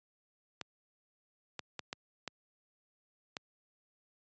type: clicks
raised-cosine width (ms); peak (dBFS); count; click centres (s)
0.2; -21; 6; 0.613 / 1.593 / 1.793 / 1.929 / 2.277 / 3.368
effects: high-pass 100 Hz 12 dB/octave + resampled to 16000 Hz